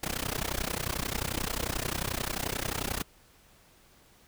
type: noise with amplitude modulation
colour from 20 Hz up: pink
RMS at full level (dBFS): -29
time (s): 0.03-3.03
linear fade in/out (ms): 5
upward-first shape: sine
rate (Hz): 31.3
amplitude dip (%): 95
effects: pink hiss -60 dBFS RMS until 4.27 s